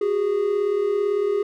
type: tone pair together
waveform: triangle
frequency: 372.5 / 410.4 Hz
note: F#4 / G#4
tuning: +12 / -21 cents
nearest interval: major second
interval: 167 cents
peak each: -24 / -18 dBFS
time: 0.01-1.43 s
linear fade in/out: 5 ms
effects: none